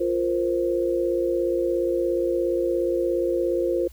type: chord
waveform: sine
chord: F suspended fourth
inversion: none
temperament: equal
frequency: 349.2 / 466.2 / 523.3 Hz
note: F4 / Bb4 / C5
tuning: 0 / 0 / 0 cents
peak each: -23 / -28 / -25 dBFS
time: 0-3.88 s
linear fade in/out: 10 ms
effects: added 62 Hz sine -43 dBFS peak until 3.92 s + white hiss -56 dBFS RMS until 3.92 s